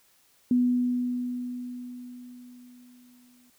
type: tone with exponential decay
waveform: sine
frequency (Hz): 246.9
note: B3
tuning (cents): 0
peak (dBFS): -18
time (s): 0.51-3.5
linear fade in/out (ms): 2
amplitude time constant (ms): 650
effects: white hiss -63 dBFS RMS until 3.58 s